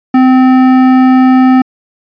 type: tone with hard clipping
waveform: triangle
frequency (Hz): 258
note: C4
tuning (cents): -24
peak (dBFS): -5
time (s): 0.14-1.62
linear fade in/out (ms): 5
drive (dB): 17
effects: resampled to 11025 Hz